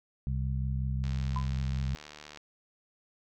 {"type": "harmonic tone", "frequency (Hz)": 65.41, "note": "C2", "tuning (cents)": 0, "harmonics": [1, 2, 3], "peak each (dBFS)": [-31, -32, -40], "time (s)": [0.27, 1.95], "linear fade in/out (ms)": 0}
{"type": "click train", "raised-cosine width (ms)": 0.2, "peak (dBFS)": -28, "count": 101, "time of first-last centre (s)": [1.04, 2.373], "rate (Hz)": 75}
{"type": "tone with exponential decay", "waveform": "sine", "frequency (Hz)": 1011, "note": "B5", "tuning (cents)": 40, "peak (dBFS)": -30, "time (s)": [1.36, 1.51], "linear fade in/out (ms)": 2, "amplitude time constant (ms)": 32}
{"effects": []}